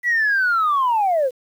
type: linear sweep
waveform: sine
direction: down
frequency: 1975.5 to 482.6 Hz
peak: -14 dBFS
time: 0.03-1.31 s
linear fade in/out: 50 ms
effects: tanh soft clip ceiling -12 dBFS + 8-bit